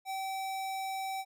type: tone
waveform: square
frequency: 770 Hz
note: G5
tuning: 31 cents flat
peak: -35 dBFS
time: 0.05-1.25 s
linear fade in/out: 50 ms
effects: none

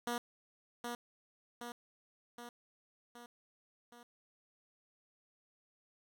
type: tone with echo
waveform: 10% pulse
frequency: 239.5 Hz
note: A#3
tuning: 47 cents sharp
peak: -27 dBFS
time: 0.07-0.18 s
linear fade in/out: 2 ms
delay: 770 ms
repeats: 5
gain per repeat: -4 dB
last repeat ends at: 4.03 s
effects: none

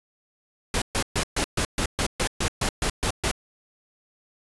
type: noise bursts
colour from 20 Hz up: pink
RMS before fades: -24 dBFS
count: 13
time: 0.74-3.314 s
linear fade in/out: 2 ms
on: 78 ms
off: 130 ms
effects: resampled to 24000 Hz

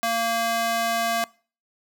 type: tone with high-pass filter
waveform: square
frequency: 230 Hz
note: A#3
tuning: 23 cents flat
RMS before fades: -24 dBFS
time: 0.03-1.24 s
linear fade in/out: 0 ms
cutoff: 690 Hz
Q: 1.1
effects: noise-tail reverb RT60 0.4 s tail -23 dB re dry

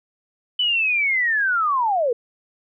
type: linear sweep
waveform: sine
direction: down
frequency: 3010 to 450.2 Hz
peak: -17 dBFS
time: 0.59-2.13 s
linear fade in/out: 5 ms
effects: none

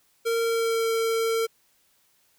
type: tone with pitch glide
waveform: square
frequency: 460 to 453.1 Hz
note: A#4 to A#4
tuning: -23 to -49 cents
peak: -23 dBFS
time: 0.25-1.47 s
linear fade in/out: 20 ms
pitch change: -26 cents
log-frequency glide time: 0.41-0.9 s
effects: white hiss -65 dBFS RMS until 2.38 s

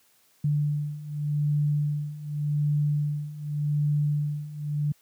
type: beating tone pair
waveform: sine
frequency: 147 / 147.86 Hz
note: D3 / D3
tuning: +2 / +12 cents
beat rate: 0.86 Hz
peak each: -28 / -25 dBFS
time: 0.44-4.92 s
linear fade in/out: 5 ms
effects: white hiss -63 dBFS RMS until 5.01 s + high-pass 80 Hz 12 dB/octave

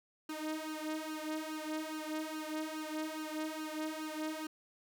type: tone with flanger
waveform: sawtooth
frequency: 311.1 Hz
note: D#4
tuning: in tune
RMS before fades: -40 dBFS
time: 0.29-4.47 s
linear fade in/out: 5 ms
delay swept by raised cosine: 0.7 to 3.2 ms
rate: 2.4 Hz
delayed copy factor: +0.8
effects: none

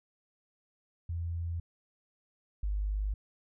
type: tone pair in turn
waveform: sine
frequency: 84.6 / 50.67 Hz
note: E2 / G#1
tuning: +45 / -42 cents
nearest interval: major sixth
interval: 887 cents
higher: first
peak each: -32 / -29 dBFS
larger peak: second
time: 1.09-1.6 / 2.63-3.14 s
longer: neither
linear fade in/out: 5 ms
effects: none

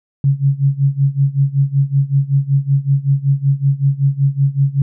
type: tone with tremolo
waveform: sine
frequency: 138.59 Hz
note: C#3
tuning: in tune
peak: -8 dBFS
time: 0.24-4.82 s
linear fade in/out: 2 ms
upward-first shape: sine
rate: 5.3 Hz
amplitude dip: 90%
effects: none

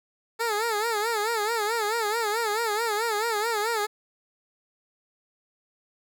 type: tone with vibrato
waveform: 15% pulse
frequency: 440 Hz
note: A4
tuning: in tune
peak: -18 dBFS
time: 0.39-3.87 s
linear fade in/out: 20 ms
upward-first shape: sine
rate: 4.6 Hz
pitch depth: 120 cents each way
effects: none

